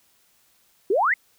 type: exponential sweep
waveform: sine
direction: up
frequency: 350.3 to 2160 Hz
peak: -17 dBFS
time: 0.9-1.14 s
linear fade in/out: 5 ms
effects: white hiss -62 dBFS RMS until 1.38 s